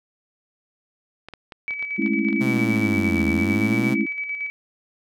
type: clicks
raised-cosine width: 0.3 ms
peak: -22 dBFS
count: 12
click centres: 1.286 / 1.337 / 1.522 / 1.708 / 1.826 / 2.062 / 2.286 / 2.329 / 2.567 / 2.769 / 3.179 / 3.212 s
type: tone with tremolo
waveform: sine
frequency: 2288 Hz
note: D7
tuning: 46 cents flat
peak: -24 dBFS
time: 1.68-4.5 s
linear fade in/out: 0 ms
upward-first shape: square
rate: 8.8 Hz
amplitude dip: 45%
type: chord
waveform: sine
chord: A major seventh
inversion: third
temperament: just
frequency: 206.2 / 220 / 275 / 330 Hz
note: G#3 / A3 / C#4 / E4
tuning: -12 / 0 / -14 / +2 cents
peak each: -25 dBFS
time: 1.98-4.06 s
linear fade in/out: 10 ms
type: linear two-way sweep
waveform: sawtooth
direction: down then up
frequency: 132.5 to 77.78 to 132.5 Hz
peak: -21 dBFS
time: 2.4-3.95 s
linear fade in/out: 20 ms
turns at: 3.28 s
effects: none